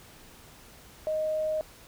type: tone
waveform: sine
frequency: 622.3 Hz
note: D#5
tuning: in tune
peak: -26 dBFS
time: 1.07-1.61 s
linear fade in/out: 0 ms
effects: pink hiss -52 dBFS RMS until 1.87 s